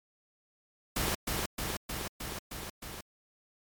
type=noise with echo; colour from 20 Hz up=pink; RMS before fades=-31 dBFS; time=0.96-1.15 s; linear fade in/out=5 ms; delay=310 ms; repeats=6; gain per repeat=-2 dB; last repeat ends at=3.01 s; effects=MP3 96 kbps